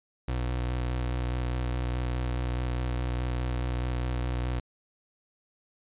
30% pulse tone with vibrato, 61.6 Hz, B1, 4 cents flat, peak -25 dBFS, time 0.28-4.6 s, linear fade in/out 5 ms, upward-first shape square, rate 4.8 Hz, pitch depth 20 cents each way, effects resampled to 8000 Hz

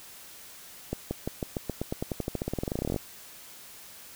accelerating click train, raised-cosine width 2 ms, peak -16 dBFS, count 29, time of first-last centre 0.93-2.962 s, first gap 180 ms, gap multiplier 0.92, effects white hiss -48 dBFS RMS until 4.15 s

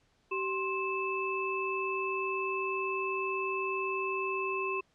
sine tone cluster, 384 / 1056 / 2626 Hz, G4 / C6 / E7, -36 / +16 / -7 cents, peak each -34 / -35 / -35 dBFS, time 0.31-4.81 s, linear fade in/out 10 ms, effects pink hiss -70 dBFS RMS until 4.94 s + low-pass 6000 Hz 12 dB/octave

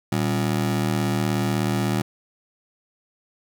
30% pulse ring-modulated tone, 155.56 Hz, D#3, in tune, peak -15 dBFS, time 0.12-2.02 s, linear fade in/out 2 ms, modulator 38.2 Hz, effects none

